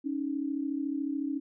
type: tone pair together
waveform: sine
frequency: 277.2 / 311.1 Hz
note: C#4 / D#4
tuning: 0 / 0 cents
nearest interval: major second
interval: 200 cents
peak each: -31 / -34 dBFS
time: 0.04-1.4 s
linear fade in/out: 20 ms
effects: none